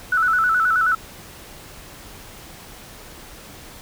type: tone with vibrato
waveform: sine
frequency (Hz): 1396.9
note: F6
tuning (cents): 0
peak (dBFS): -15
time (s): 0.12-0.95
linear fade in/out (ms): 5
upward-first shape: square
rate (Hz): 9.4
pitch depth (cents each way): 97
effects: pink hiss -41 dBFS RMS until 3.81 s